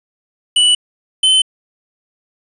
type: tone pair in turn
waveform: square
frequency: 2960 / 3059 Hz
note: F#7 / G7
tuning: 0 / -43 cents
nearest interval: minor second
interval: 57 cents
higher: second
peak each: -9 dBFS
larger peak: neither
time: 0.56-0.75 / 1.23-1.42 s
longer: neither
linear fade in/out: 5 ms
effects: resampled to 24000 Hz + 7-bit